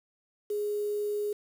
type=tone with quantisation; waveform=sine; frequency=415.3 Hz; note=G#4; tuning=in tune; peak=-28 dBFS; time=0.5-1.33 s; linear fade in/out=5 ms; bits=8; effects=none